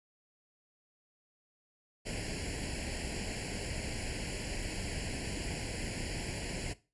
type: noise with comb filter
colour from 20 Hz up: pink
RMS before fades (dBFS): -38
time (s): 2.05-6.74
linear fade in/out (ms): 20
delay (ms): 0.41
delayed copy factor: +0.9
effects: noise-tail reverb RT60 0.3 s tail -18 dB re dry + resampled to 24000 Hz